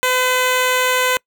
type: tone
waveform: 10% pulse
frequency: 507 Hz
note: B4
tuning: 45 cents sharp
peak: -6 dBFS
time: 0.03-1.17 s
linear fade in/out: 0 ms
effects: noise-tail reverb RT60 0.1 s tail -25 dB re dry